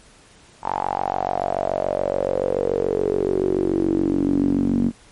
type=tone with band-pass filter sweep; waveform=sawtooth; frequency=47 Hz; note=F#1; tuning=28 cents sharp; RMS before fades=-21 dBFS; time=0.62-4.92 s; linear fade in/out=50 ms; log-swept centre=900 to 240 Hz; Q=7.5; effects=pink hiss -50 dBFS RMS until 5.11 s + MP3 48 kbps